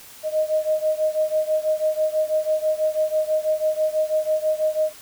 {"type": "beating tone pair", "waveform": "sine", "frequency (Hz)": [619, 625.1], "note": ["D#5", "D#5"], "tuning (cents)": [-9, 8], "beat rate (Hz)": 6.1, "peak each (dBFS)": [-21, -23], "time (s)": [0.23, 4.93], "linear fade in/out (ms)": 50, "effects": ["white hiss -44 dBFS RMS until 5.01 s"]}